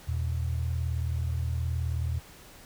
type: tone pair together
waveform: sine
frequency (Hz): 81.66 / 120.6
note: E2 / B2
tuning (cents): -16 / -41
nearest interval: perfect fifth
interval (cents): 675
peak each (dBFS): -28 / -32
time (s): 0.07-2.2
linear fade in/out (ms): 20
effects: pink hiss -51 dBFS RMS until 2.65 s